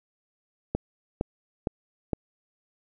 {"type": "click train", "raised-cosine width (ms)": 2, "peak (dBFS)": -12, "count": 4, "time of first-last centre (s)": [0.75, 2.132], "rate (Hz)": 2.17, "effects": []}